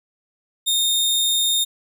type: tone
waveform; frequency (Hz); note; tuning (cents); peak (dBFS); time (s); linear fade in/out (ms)
sawtooth; 3666; A#7; -30; -14; 0.66-1.65; 20
effects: none